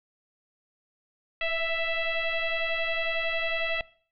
sine tone with frequency modulation, 1318.5 Hz, E6, in tune, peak -25 dBFS, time 1.41-3.81 s, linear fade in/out 2 ms, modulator 662 Hz, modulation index 2.7, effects noise-tail reverb RT60 0.5 s tail -21 dB re dry

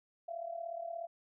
sine tone with amplitude modulation, 677 Hz, E5, 46 cents sharp, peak -35 dBFS, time 0.28-1.07 s, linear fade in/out 10 ms, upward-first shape sine, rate 36.9 Hz, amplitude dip 75%, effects none

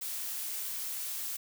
blue noise, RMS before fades -37 dBFS, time 0.01-1.37 s, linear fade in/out 10 ms, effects none

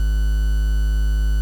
triangle tone with quantisation, 51.91 Hz, G#1, in tune, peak -13 dBFS, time 0-1.41 s, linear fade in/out 0 ms, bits 6, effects none

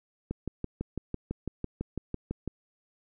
click train, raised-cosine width 3 ms, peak -19 dBFS, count 14, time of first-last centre 0.31-2.477 s, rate 6 Hz, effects none

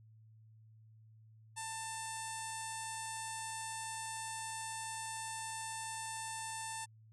sawtooth tone with low-pass filter, 891 Hz, A5, 22 cents sharp, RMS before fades -43 dBFS, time 1.56-6.86 s, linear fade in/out 20 ms, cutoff 8700 Hz, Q 6.4, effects added 110 Hz sine -58 dBFS peak until 7.12 s

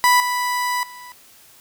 30% pulse tone with level steps, 987.8 Hz, B5, in tune, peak -9 / -17 / -34 dBFS, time 0.04-1.12 s, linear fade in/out 0 ms, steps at 0.2 / 0.83 s, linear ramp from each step 2 ms, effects white hiss -49 dBFS RMS until 1.6 s

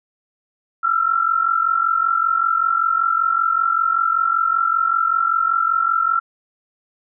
sine tone pair together, 1325.8 / 1371 Hz, E6 / F6, +10 / -32 cents, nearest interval minor second, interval 58 cents, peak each -18 dBFS, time 0.83-6.2 s, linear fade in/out 10 ms, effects none

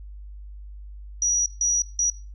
sine tone bursts at uneven times, 5810 Hz, F#8, 32 cents flat, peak -18 dBFS, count 3, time 1.22-1.46 / 1.61-1.82 / 1.99-2.1 s, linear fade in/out 2 ms, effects noise-tail reverb RT60 0.3 s tail -17 dB re dry + added 50 Hz sine -37 dBFS peak until 2.34 s

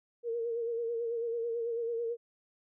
sine tone with vibrato, 465.1 Hz, A#4, 4 cents flat, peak -31 dBFS, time 0.23-2.17 s, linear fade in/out 50 ms, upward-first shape sine, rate 9.1 Hz, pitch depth 44 cents each way, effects none

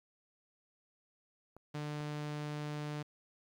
clicks, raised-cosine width 1 ms, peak -39 dBFS, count 2, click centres 1.566 / 2.005 s
sawtooth tone, 149 Hz, D3, 25 cents sharp, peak -34 dBFS, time 1.74-3.03 s, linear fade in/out 10 ms
effects low-pass 6000 Hz 12 dB/octave + 11-bit

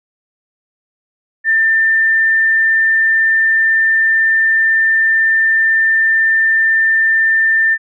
sine tone, 1791 Hz, A6, 30 cents sharp, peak -9 dBFS, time 1.44-7.78 s, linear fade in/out 50 ms, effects none

